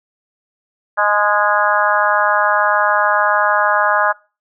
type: harmonic tone with a mistuned harmonic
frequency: 206.7 Hz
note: G#3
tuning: 8 cents flat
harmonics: 3 / 4 / 5 / 6 / 7 / 8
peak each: -19 / -19 / -19 / -19 / -19 / -19 dBFS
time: 0.97-4.13 s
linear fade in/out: 20 ms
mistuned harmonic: 4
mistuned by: +24 cents
effects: noise-tail reverb RT60 0.3 s tail -21 dB re dry